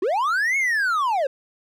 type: linear two-way sweep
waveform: triangle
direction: up then down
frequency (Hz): 330.8 to 2217 to 510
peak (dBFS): -17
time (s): 0.02-1.27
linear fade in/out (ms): 5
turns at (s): 0.57
effects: none